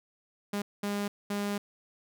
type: tone bursts at uneven times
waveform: sawtooth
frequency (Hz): 203.5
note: G#3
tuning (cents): -35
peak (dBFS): -26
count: 3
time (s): 0.53-0.62 / 0.83-1.08 / 1.3-1.58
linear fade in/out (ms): 5
effects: none